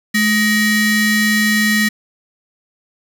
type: ring-modulated tone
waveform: 45% pulse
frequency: 1046.5 Hz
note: C6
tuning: in tune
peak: -9 dBFS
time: 0.14-1.89 s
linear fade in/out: 10 ms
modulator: 833 Hz
effects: none